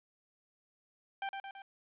sawtooth tone with echo, 785 Hz, G5, 2 cents sharp, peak -31 dBFS, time 1.22-1.29 s, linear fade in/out 2 ms, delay 110 ms, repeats 3, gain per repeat -4 dB, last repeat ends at 1.62 s, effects resampled to 8000 Hz + 12-bit

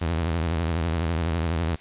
sawtooth tone with vibrato, 82.6 Hz, E2, 4 cents sharp, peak -19 dBFS, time 0.01-1.76 s, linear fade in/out 10 ms, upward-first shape sine, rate 12 Hz, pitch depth 120 cents each way, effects white hiss -48 dBFS RMS until 1.8 s + resampled to 8000 Hz

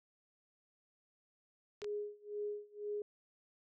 clicks, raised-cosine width 0.2 ms, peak -31 dBFS, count 2, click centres 1.818 / 1.844 s
sine tone with tremolo, 415.3 Hz, G#4, in tune, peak -36 dBFS, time 1.82-3.02 s, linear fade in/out 2 ms, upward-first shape sine, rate 2 Hz, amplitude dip 95%
effects none

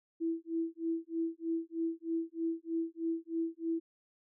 sine tone with tremolo, 329.6 Hz, E4, in tune, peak -29 dBFS, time 0.2-3.8 s, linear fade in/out 20 ms, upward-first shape sine, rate 3.2 Hz, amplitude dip 100%, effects none

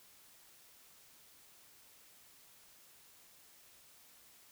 silence, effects white hiss -62 dBFS RMS until 4.51 s

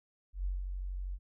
sine tone with ADSR envelope, 46.25 Hz, F#1, in tune, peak -30 dBFS, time 0.33-1.19 s, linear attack 120 ms, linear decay 170 ms, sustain -5 dB, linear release 52 ms, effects none

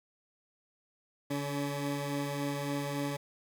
20% pulse tone pair together, 143.37 / 283.2 Hz, D3 / C#4, -41 / +37 cents, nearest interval octave, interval 1178 cents, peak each -30 / -31 dBFS, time 1.3-3.17 s, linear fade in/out 10 ms, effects none

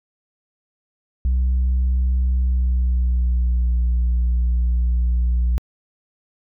sine tone with pitch glide, 63.2 to 60.07 Hz, B1 to B1, +41 to -47 cents, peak -13 dBFS, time 1.25-5.58 s, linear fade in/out 0 ms, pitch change -88 cents, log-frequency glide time 2.32-3.78 s, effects tanh soft clip ceiling -14 dBFS

